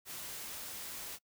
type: noise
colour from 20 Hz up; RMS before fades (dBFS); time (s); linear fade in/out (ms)
white; -44; 0.05-1.19; 50
effects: noise-tail reverb RT60 0.1 s tail -24 dB re dry